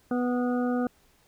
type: harmonic tone with a mistuned harmonic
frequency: 246.9 Hz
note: B3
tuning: in tune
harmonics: 1 / 2 / 3 / 5 / 6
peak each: -25 / -31 / -35 / -39 / -41 dBFS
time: 0.11-0.87 s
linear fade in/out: 2 ms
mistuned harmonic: 6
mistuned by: -27 cents
effects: pink hiss -63 dBFS RMS until 1.27 s